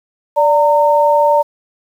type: tone pair together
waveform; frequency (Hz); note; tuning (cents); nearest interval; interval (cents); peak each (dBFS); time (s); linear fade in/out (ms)
sine; 584.8 / 916; D5 / A#5; -7 / -31; minor sixth; 776; -11; 0.36-1.43; 20
effects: 7-bit